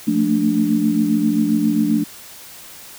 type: chord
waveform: sine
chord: Bb major seventh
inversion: second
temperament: equal with one note detuned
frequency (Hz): 174.61 / 220 / 227.5 / 293.7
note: F3 / A3 / Bb3 / D4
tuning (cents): 0 / 0 / -42 / 0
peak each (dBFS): -24 / -18 / -22 / -18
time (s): 0.07-2.04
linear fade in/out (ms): 10
effects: white hiss -39 dBFS RMS until 2.98 s